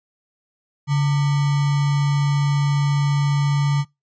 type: tone with sample-and-hold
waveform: sine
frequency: 142.7 Hz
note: D3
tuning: 49 cents flat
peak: -15 dBFS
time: 0.87-3.85 s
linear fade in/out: 50 ms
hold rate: 1050 Hz
effects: noise-tail reverb RT60 0.2 s tail -24 dB re dry + resampled to 16000 Hz